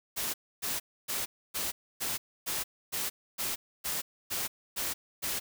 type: noise bursts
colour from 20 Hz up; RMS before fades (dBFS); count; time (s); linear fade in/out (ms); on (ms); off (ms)
white; -33; 12; 0.16-5.4; 20; 180; 280
effects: none